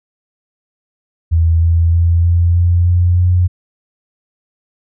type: tone with pitch steps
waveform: sine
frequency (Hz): 82.41 / 83.56 / 84.73 / 85.91 / 87.11 / 88.32 / 89.56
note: E2 / E2 / E2 / F2 / F2 / F2 / F2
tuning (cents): 0 / +24 / +48 / -28 / -4 / +20 / +44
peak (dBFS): -8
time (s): 1.31-3.48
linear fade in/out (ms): 20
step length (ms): 310
effects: none